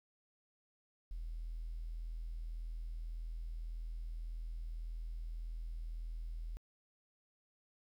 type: tone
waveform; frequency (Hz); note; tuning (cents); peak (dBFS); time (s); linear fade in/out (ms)
triangle; 40.88; E1; -14; -36; 1.11-6.57; 0
effects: tanh soft clip ceiling -38 dBFS + 12-bit